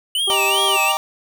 square tone with vibrato, 2910 Hz, F#7, 29 cents flat, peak -18 dBFS, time 0.15-0.92 s, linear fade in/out 2 ms, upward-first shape sine, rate 2.6 Hz, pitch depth 210 cents each way
harmonic tone, 392 Hz, G4, in tune, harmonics 1 / 2 / 3, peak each -24 / -32 / -34 dBFS, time 0.27-0.77 s, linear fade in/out 10 ms
square chord, Eb major seventh, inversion none, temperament equal, 622.3 / 784 / 932.3 / 1174.7 Hz, Eb5 / G5 / Bb5 / D6, 0 / 0 / 0 / 0 cents, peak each -28 / -23 / -25 / -23 dBFS, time 0.3-0.97 s, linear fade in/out 0 ms
effects none

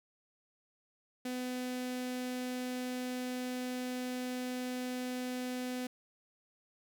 sawtooth tone with notch filter, 251.3 Hz, B3, 30 cents sharp, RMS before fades -38 dBFS, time 1.25-5.87 s, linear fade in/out 5 ms, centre 1100 Hz, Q 1.7, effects none

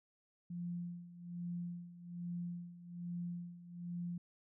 sine tone with tremolo, 174.1 Hz, F3, 5 cents flat, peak -38 dBFS, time 0.5-4.18 s, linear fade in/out 5 ms, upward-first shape sine, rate 1.2 Hz, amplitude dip 80%, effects none

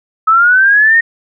sine linear sweep, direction up, 1282 to 1866 Hz, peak -5 dBFS, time 0.27-1.01 s, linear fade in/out 10 ms, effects none

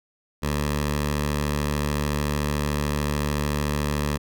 10% pulse tone with notch filter, 73.6 Hz, D2, 4 cents sharp, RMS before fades -25 dBFS, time 0.42-4.18 s, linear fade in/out 20 ms, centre 330 Hz, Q 1.9, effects none

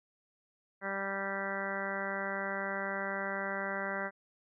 harmonic tone, 196 Hz, G3, in tune, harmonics 1 / 2 / 3 / 4 / 5 / 6 / 7 / 8 / 9 / 10, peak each -43 / -44 / -40 / -44 / -45 / -46 / -43 / -40 / -46 / -41 dBFS, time 0.81-4.11 s, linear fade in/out 50 ms, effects none

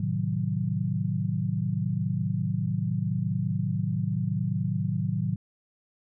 sine chord, A diminished seventh, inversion none, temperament equal, 110 / 130.81 / 155.56 / 185 Hz, A2 / C3 / Eb3 / Gb3, 0 / 0 / 0 / 0 cents, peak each -30 / -32 / -30 / -30 dBFS, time 0-5.36 s, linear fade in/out 5 ms, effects none

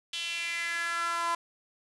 sawtooth tone with high-pass filter sweep, 338.7 Hz, E4, 47 cents sharp, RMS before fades -32 dBFS, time 0.13-1.35 s, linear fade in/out 5 ms, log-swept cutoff 3200 to 1000 Hz, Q 4.6, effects resampled to 24000 Hz + 8-bit

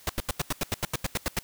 pink noise bursts, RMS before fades -27 dBFS, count 13, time 0.07-1.39 s, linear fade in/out 2 ms, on 24 ms, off 84 ms, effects white hiss -53 dBFS RMS until 1.43 s

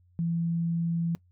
sine tone, 168 Hz, E3, 33 cents sharp, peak -25 dBFS, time 0.19-1.15 s, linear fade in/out 0 ms, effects noise-tail reverb RT60 0.1 s tail -22 dB re dry + added 89 Hz sine -59 dBFS peak until 1.31 s

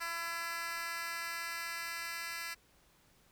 10% pulse tone with high-pass filter sweep, 336.1 Hz, E4, 34 cents sharp, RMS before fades -40 dBFS, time 0-2.55 s, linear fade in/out 20 ms, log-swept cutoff 1300 to 2100 Hz, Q 1.1, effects pink hiss -67 dBFS RMS until 3.31 s

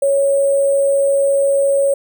sine tone with sample-and-hold, 554.4 Hz, C#5, in tune, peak -11 dBFS, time 0.02-1.94 s, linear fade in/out 5 ms, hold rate 8820 Hz, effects none

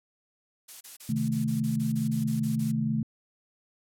blue noise bursts, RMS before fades -42 dBFS, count 13, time 0.68-2.718 s, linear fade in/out 10 ms, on 130 ms, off 29 ms
sine chord, A diminished, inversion first, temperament equal, 130.81 / 155.56 / 220 Hz, C3 / Eb3 / A3, 0 / 0 / 0 cents, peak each -31 / -31 / -27 dBFS, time 1.09-3.03 s, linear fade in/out 5 ms
effects low-pass 12000 Hz 12 dB/octave

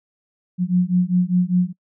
sine beating tone pair, 177.4 / 182.4 Hz, F3 / F#3, +27 / -24 cents, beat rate 5 Hz, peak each -18 / -18 dBFS, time 0.58-1.73 s, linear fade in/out 50 ms, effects noise-tail reverb RT60 0.1 s tail -26 dB re dry

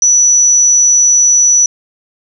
sine tone, 5920 Hz, F#8, in tune, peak -5 dBFS, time 0.02-1.66 s, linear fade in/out 2 ms, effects none

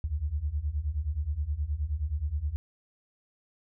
sine beating tone pair, 69 / 78.5 Hz, C#2 / D#2, -7 / +16 cents, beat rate 9.5 Hz, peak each -32 / -30 dBFS, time 0.04-2.56 s, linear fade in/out 0 ms, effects none

